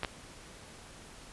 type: clicks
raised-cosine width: 0.3 ms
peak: -16 dBFS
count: 2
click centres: 0.033 / 0.048 s
effects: pink hiss -51 dBFS RMS until 1.32 s + resampled to 24000 Hz